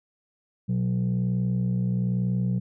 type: tone pair together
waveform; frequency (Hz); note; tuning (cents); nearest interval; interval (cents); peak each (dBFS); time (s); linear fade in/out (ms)
sine; 122.61 / 183.7; B2 / F#3; -12 / -12; perfect fifth; 700; -23; 0.68-2.6; 20
effects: tanh soft clip ceiling -19 dBFS